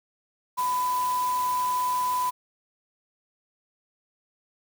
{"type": "tone in noise", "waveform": "sine", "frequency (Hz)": 999, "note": "B5", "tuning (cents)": 20, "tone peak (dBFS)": -23, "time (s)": [0.57, 2.31], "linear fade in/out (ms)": 20, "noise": "white", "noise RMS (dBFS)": -38, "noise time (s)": [0.57, 2.31], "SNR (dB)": 12, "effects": []}